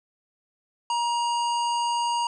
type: harmonic tone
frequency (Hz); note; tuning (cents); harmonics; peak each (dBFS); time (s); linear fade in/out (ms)
947; A#5; +27; 1 / 3 / 5 / 7 / 9; -23 / -33 / -37 / -40 / -42; 0.9-2.27; 2
effects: 11-bit